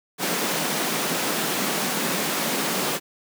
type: high-pass noise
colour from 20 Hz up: pink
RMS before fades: -25 dBFS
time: 0.18-3 s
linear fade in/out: 50 ms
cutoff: 160 Hz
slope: 48 dB/octave
effects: none